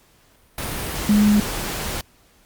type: tone in noise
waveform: sine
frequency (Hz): 208.5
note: G#3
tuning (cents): +7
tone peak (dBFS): -12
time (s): 1.09-1.4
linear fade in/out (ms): 2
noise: pink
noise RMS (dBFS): -27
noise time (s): 0.58-2.01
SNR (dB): +12
effects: pink hiss -56 dBFS RMS until 2.45 s + Opus 48 kbps